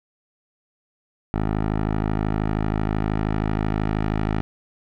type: tone with low-pass filter sweep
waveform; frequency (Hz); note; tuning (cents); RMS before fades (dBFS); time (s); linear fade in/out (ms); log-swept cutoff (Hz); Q
10% pulse; 52.9; G#1; +33; -23; 1.34-4.41; 0; 1400 to 2200; 0.75
effects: 9-bit